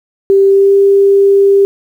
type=tone with pitch glide; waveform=sine; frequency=392 to 396.3 Hz; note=G4 to G4; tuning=0 to +19 cents; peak=-4 dBFS; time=0.3-1.65 s; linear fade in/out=0 ms; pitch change=+19 cents; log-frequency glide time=0.5-0.74 s; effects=7-bit